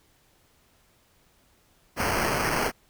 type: noise with sample-and-hold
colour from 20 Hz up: blue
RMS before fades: -26 dBFS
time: 1.96-2.72 s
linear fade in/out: 50 ms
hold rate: 3675 Hz
effects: pink hiss -63 dBFS RMS until 2.89 s